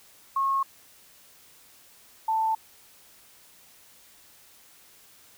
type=tone pair in turn; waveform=sine; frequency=1088 / 885.3 Hz; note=C#6 / A5; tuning=-33 / +10 cents; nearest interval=major third; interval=357 cents; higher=first; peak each=-22 dBFS; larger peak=neither; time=0.36-0.63 / 2.28-2.55 s; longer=neither; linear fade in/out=5 ms; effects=white hiss -55 dBFS RMS until 5.37 s